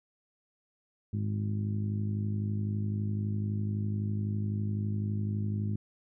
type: harmonic tone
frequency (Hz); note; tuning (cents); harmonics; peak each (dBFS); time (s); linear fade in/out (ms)
51.91; G#1; 0; 2 / 3 / 4 / 5 / 6 / 7; -30 / -43 / -35 / -47 / -48 / -49; 1.13-5.76; 5
effects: none